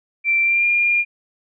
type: tone with pitch glide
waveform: sine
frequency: 2349 to 2408 Hz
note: D7 to D7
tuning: 0 to +43 cents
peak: -14 dBFS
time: 0.24-1.05 s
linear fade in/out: 50 ms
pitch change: +43 cents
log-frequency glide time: 0.42-0.68 s
effects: none